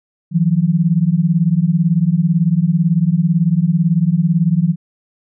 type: beating tone pair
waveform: sine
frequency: 159.7 / 177.7 Hz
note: D#3 / F3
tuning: +45 / +30 cents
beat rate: 18 Hz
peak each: -14 dBFS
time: 0.31-4.76 s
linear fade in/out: 50 ms
effects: none